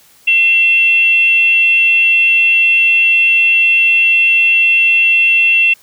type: tone with frequency modulation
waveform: sine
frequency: 2702 Hz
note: E7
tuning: 42 cents sharp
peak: -7 dBFS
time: 0.27-5.74 s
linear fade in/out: 10 ms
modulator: 617 Hz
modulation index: 0.21
effects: white hiss -47 dBFS RMS until 5.82 s